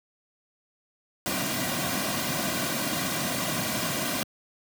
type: noise with comb filter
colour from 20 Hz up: pink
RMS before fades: -28 dBFS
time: 1.26-4.23 s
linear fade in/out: 0 ms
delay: 2.3 ms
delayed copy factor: -0.65
effects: high-pass 150 Hz 12 dB/octave